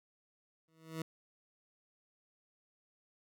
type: tone with exponential growth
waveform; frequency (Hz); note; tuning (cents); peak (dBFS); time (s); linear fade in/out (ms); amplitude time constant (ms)
20% pulse; 161; E3; -41; -30; 0.68-1.02; 2; 73
effects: none